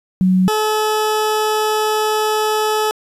sine / 20% pulse tone pair in turn, 185.4 / 429.9 Hz, F#3 / A4, +4 / -40 cents, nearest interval octave + minor third, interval 1456 cents, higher second, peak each -10 dBFS, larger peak neither, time 0.21-0.48 / 0.48-2.91 s, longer second, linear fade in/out 0 ms, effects resampled to 32000 Hz + 8-bit

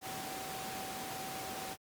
sine tone in noise, 764 Hz, G5, 45 cents flat, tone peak -44 dBFS, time 0.01-1.77 s, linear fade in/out 50 ms, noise pink, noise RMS -42 dBFS, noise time 0.01-1.77 s, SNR -5 dB, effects high-pass 150 Hz 12 dB/octave + Opus 48 kbps

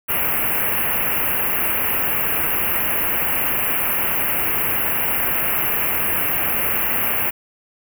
white band-stop noise, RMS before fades -20 dBFS, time 0.08-7.31 s, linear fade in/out 20 ms, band 2900 to 11000 Hz, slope 96 dB/octave, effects none

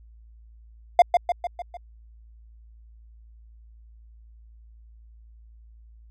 triangle tone with echo, 702 Hz, F5, 9 cents sharp, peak -7 dBFS, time 0.99-1.02 s, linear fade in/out 2 ms, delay 150 ms, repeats 5, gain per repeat -5 dB, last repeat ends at 1.77 s, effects added 56 Hz sine -47 dBFS peak until 6.1 s

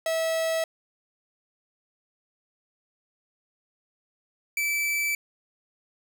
45% pulse tone pair in turn, 650 / 2316 Hz, E5 / D7, -24 / -25 cents, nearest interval octave + minor seventh, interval 2199 cents, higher second, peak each -24 dBFS, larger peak neither, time 0.06-0.64 / 4.57-5.15 s, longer neither, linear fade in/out 2 ms, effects none

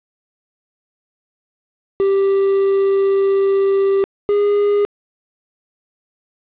triangle tone pair in turn, 392 / 409.5 Hz, G4 / G#4, 0 / -24 cents, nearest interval minor second, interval 76 cents, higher second, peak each -10 dBFS, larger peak neither, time 2-4.04 / 4.29-4.85 s, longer first, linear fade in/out 0 ms, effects resampled to 8000 Hz + 7-bit

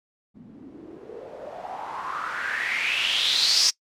blue noise with low-pass filter sweep, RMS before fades -27 dBFS, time 0.34-3.71 s, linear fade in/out 20 ms, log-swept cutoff 200 to 5500 Hz, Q 5.9, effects noise-tail reverb RT60 0.1 s tail -23 dB re dry

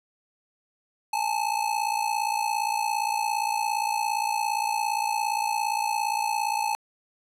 square ring-modulated tone, 861 Hz, A5, 38 cents flat, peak -22 dBFS, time 1.13-6.75 s, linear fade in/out 0 ms, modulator 28.7 Hz, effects resampled to 32000 Hz + 10-bit

